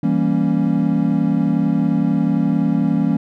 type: chord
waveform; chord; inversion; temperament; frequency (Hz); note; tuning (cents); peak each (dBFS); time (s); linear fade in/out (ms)
triangle; E diminished seventh; none; equal; 164.81 / 196 / 233.1 / 277.2; E3 / G3 / Bb3 / Db4; 0 / 0 / 0 / 0; -18; 0.03-3.17; 5
effects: none